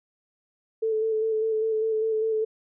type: tone with vibrato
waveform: sine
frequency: 440 Hz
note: A4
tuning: in tune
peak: -22 dBFS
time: 0.82-2.45 s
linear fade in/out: 10 ms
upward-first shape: square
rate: 5 Hz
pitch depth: 19 cents each way
effects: none